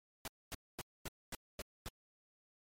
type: noise bursts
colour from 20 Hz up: pink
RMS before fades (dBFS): -43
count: 7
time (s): 0.25-1.886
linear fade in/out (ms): 2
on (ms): 28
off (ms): 240
effects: MP3 64 kbps